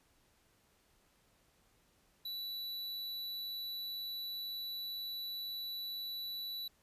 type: tone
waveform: square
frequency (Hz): 3951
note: B7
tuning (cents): 0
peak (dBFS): -40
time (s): 2.25-6.68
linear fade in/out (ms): 5
effects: pink hiss -71 dBFS RMS until 6.82 s + resampled to 32000 Hz